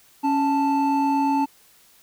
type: tone pair together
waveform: triangle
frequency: 277.4 / 880.7 Hz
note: C#4 / A5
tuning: +1 / +1 cents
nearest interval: octave + minor sixth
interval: 2000 cents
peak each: -19 dBFS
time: 0.23-1.46 s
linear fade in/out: 20 ms
effects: white hiss -55 dBFS RMS until 2.02 s